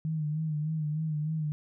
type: tone with vibrato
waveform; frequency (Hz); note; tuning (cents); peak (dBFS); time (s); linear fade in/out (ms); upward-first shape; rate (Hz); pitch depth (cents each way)
sine; 154.4; D#3; -13; -28; 0.05-1.52; 0; sine; 3.3; 55
effects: none